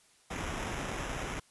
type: noise with sample-and-hold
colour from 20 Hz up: pink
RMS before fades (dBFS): -37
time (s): 0.3-1.4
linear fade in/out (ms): 10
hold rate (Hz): 4410
effects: white hiss -64 dBFS RMS until 1.5 s + resampled to 24000 Hz